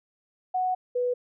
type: tone pair in turn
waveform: sine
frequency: 739 / 493.2 Hz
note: F#5 / B4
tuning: -2 / -2 cents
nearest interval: perfect fifth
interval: 700 cents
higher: first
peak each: -23 / -23 dBFS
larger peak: neither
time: 0.54-0.75 / 0.95-1.14 s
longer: first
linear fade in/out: 10 ms
effects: none